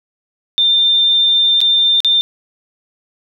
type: tone with dropouts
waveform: sine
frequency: 3594 Hz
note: A7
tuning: 36 cents sharp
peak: -9 dBFS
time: 0.58-2.21 s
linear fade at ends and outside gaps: 0 ms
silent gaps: 1.605-1.614 / 2.004-2.047 s
effects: none